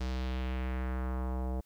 square tone with low-pass filter sweep, 63.8 Hz, C2, 43 cents flat, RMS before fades -34 dBFS, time 0-1.61 s, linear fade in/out 10 ms, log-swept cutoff 5400 to 670 Hz, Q 1.6, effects white hiss -71 dBFS RMS until 1.65 s

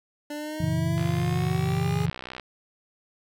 25% pulse exponential sweep, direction up, 293.7 to 415.3 Hz, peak -28 dBFS, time 0.3-2.06 s, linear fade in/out 5 ms
sine chord, F# dominant seventh, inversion none, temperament equal, 92.5 / 116.54 / 138.59 / 164.81 Hz, F#2 / A#2 / C#3 / E3, 0 / 0 / 0 / 0 cents, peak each -31 / -31 / -28 / -26 dBFS, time 0.6-2.1 s, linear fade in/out 5 ms
click train, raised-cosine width 0.3 ms, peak -20 dBFS, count 91, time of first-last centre 0.98-2.397 s, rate 63.5 Hz
effects none

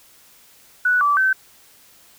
sine tone with pitch steps, 1478 / 1159 / 1538 Hz, F#6 / D6 / G6, -2 / -23 / -33 cents, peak -14 dBFS, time 0.85-1.33 s, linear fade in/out 5 ms, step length 160 ms, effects white hiss -51 dBFS RMS until 2.18 s

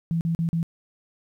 sine tone bursts, 166 Hz, E3, 12 cents sharp, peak -21 dBFS, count 4, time 0.11-0.629 s, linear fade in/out 0 ms, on 99 ms, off 41 ms, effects 10-bit

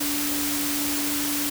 sine tone in noise, 290 Hz, D4, 22 cents flat, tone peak -28 dBFS, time 0-1.5 s, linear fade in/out 10 ms, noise white, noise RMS -27 dBFS, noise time 0-1.5 s, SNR -4 dB, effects none

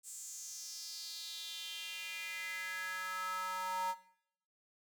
square tone with high-pass filter sweep, 185.4 Hz, F#3, 4 cents sharp, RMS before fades -42 dBFS, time 0.03-3.95 s, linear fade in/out 50 ms, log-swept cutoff 8000 to 900 Hz, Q 4.3, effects noise-tail reverb RT60 0.7 s tail -17 dB re dry

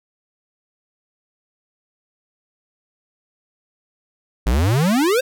square exponential sweep, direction up, 51.5 to 542 Hz, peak -15 dBFS, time 4.46-5.21 s, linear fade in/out 10 ms, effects none

